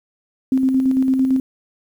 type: tone with tremolo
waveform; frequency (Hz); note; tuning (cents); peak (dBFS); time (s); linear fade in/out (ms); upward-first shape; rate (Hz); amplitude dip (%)
sine; 262.7; C4; +7; -12; 0.52-1.4; 2; square; 8.9; 35
effects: 8-bit